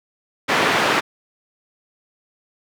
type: band-pass noise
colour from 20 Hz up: white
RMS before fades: -18 dBFS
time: 0.48-1.01 s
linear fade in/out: 20 ms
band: 190 to 2000 Hz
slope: 12 dB/octave
effects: none